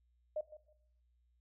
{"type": "tone with echo", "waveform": "sine", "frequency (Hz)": 612, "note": "D#5", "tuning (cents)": -29, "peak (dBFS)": -34, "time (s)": [0.36, 0.41], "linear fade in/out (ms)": 5, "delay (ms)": 160, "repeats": 2, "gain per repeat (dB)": -15, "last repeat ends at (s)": 0.73, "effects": ["noise-tail reverb RT60 0.7 s tail -17 dB re dry", "added 60 Hz sine -70 dBFS peak until 1.4 s"]}